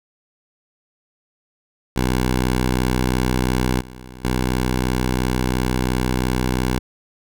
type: tone with level steps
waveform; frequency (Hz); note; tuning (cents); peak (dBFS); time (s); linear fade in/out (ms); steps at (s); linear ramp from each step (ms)
10% pulse; 62.9; B1; +32; -9 / -28 / -10; 1.96-6.79; 5; 3.8 / 4.24; 10
effects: none